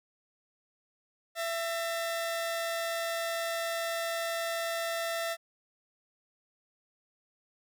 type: tone pair together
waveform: sawtooth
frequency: 668.3 / 1808 Hz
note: E5 / A6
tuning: +24 / +47 cents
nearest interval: octave + perfect fourth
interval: 1723 cents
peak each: -28 / -35 dBFS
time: 1.35-5.37 s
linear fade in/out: 50 ms
effects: none